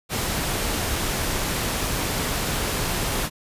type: noise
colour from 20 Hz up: pink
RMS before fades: -25 dBFS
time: 0.09-3.3 s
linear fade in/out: 50 ms
effects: resampled to 32000 Hz